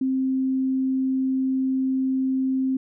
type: tone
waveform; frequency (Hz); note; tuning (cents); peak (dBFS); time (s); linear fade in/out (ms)
sine; 263; C4; +9; -20; 0.01-2.77; 5
effects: none